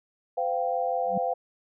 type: chord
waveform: sine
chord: C suspended fourth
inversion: none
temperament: equal with one note detuned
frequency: 513.1 / 698.5 / 784 Hz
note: C5 / F5 / G5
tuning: -34 / 0 / 0 cents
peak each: -29 / -28 / -30 dBFS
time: 0.37-1.34 s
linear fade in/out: 10 ms
type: tone with exponential growth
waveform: sine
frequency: 191.8 Hz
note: G3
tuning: 37 cents flat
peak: -25 dBFS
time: 1.04-1.18 s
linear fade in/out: 5 ms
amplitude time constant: 29 ms
effects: none